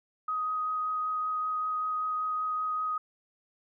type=tone with vibrato; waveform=sine; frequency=1254 Hz; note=D#6; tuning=13 cents sharp; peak=-28 dBFS; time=0.28-2.98 s; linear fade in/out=5 ms; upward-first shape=triangle; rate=5.2 Hz; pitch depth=10 cents each way; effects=none